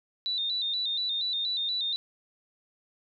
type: tone with vibrato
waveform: sine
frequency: 3800 Hz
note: A#7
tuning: 33 cents sharp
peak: -27 dBFS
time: 0.26-1.96 s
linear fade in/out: 0 ms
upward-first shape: square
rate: 4.2 Hz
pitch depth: 68 cents each way
effects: none